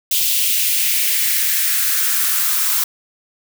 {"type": "noise with high-pass filter sweep", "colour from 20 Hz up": "blue", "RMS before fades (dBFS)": -17, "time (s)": [0.11, 2.84], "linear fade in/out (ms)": 5, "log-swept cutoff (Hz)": [3100, 1100], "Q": 2.5, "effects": []}